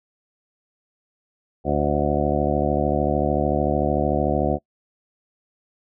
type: harmonic tone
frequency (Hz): 73.4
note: D2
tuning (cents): 0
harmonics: 1 / 2 / 3 / 4 / 5 / 7 / 8 / 9 / 10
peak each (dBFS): -27 / -27 / -27 / -27 / -27 / -27 / -27 / -27 / -27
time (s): 1.64-4.59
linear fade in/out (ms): 50
effects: noise-tail reverb RT60 0.1 s tail -25 dB re dry